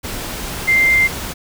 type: tone in noise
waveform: sine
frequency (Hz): 2093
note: C7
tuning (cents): 0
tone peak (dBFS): -10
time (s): 0.67-1.08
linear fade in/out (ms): 20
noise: pink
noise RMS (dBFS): -26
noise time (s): 0.03-1.34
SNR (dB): +13
effects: none